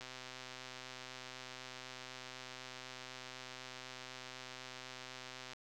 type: click train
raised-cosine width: 0.2 ms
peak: -30 dBFS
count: 708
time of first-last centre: 0.01-5.533 s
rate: 128 Hz
effects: none